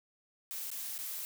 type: noise with dropouts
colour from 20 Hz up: blue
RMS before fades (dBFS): -40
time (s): 0.51-1.25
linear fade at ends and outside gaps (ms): 0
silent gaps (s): 0.703-0.715 / 0.98-0.988
effects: none